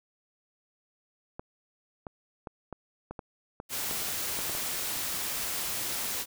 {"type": "clicks", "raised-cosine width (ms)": 1, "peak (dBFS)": -24, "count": 11, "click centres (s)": [1.395, 2.068, 2.472, 2.727, 3.11, 3.192, 3.601, 3.912, 4.39, 4.496, 4.551]}
{"type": "noise", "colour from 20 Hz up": "white", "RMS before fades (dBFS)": -33, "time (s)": [3.69, 6.26], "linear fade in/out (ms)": 50}
{"effects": []}